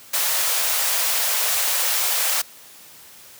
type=high-pass noise; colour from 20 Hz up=white; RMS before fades=-21 dBFS; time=0.13-2.42 s; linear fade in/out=10 ms; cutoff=490 Hz; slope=48 dB/octave; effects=white hiss -45 dBFS RMS until 3.39 s + high-pass 80 Hz 12 dB/octave